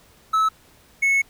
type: tone pair in turn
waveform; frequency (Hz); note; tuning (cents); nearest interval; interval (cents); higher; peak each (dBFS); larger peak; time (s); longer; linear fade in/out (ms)
triangle; 1300 / 2198; E6 / C#7; -24 / -15; major sixth; 909; second; -14; neither; 0.33-0.49 / 1.02-1.22; second; 10
effects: pink hiss -54 dBFS RMS until 1.29 s